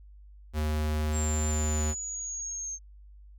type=tone; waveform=square; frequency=76.4 Hz; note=D#2; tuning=31 cents flat; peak=-27 dBFS; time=0.53-1.95 s; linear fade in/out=50 ms
type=exponential sweep; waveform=sine; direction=down; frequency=7459 to 6360 Hz; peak=-33 dBFS; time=1.12-2.79 s; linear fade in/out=50 ms
effects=added 50 Hz sine -48 dBFS peak until 3.38 s